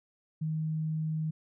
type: tone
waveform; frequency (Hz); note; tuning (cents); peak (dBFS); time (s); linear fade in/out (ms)
sine; 157.1; D#3; +17; -29; 0.41-1.31; 10
effects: none